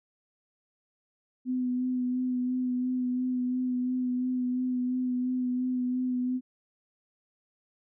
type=tone with vibrato; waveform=sine; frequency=251.6 Hz; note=B3; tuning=32 cents sharp; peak=-26 dBFS; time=1.45-6.41 s; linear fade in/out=50 ms; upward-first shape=sine; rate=2.9 Hz; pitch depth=20 cents each way; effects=none